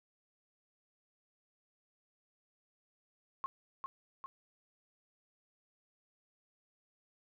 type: tone with echo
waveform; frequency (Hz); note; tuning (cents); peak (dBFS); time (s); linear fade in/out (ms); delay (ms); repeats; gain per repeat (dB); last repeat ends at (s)
sine; 1080; C#6; -45; -34; 3.44-3.46; 0; 400; 2; -4; 4.26
effects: none